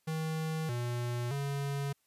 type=tone with pitch steps; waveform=square; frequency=158.8 / 120.8 / 140.4 Hz; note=D#3 / B2 / C#3; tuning=+36 / -38 / +22 cents; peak=-33 dBFS; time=0.07-1.93 s; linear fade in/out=10 ms; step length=620 ms; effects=white hiss -75 dBFS RMS until 2.06 s + resampled to 32000 Hz